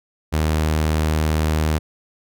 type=tone; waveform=sawtooth; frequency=77.78 Hz; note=D#2; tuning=in tune; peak=-13 dBFS; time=0.32-1.79 s; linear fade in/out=20 ms; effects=none